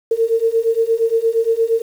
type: beating tone pair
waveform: sine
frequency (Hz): 450.4 / 459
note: A4 / A#4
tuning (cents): +40 / -27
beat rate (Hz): 8.6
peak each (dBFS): -17 / -16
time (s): 0.11-1.82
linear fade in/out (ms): 5
effects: 7-bit